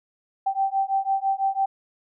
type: beating tone pair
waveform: sine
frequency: 776 / 782 Hz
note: G5 / G5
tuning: -18 / -4 cents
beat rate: 6 Hz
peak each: -24 dBFS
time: 0.46-1.66 s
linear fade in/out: 10 ms
effects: none